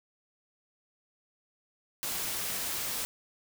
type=noise; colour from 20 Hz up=white; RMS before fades=-34 dBFS; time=2.03-3.05 s; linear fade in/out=0 ms; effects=none